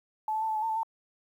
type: tone with pitch steps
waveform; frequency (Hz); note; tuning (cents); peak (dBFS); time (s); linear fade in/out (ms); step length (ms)
sine; 866 / 873 / 887 / 873 / 859 / 901 / 876 / 901; A5 / A5 / A5 / A5 / A5 / A5 / A5 / A5; -28 / -14 / +14 / -14 / -42 / +41 / -8 / +41; -27; 0.28-0.832; 2; 69
effects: 10-bit